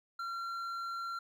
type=tone with hard clipping; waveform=sine; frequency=1369 Hz; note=F6; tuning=35 cents flat; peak=-38 dBFS; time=0.19-1.19 s; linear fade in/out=5 ms; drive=6 dB; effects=none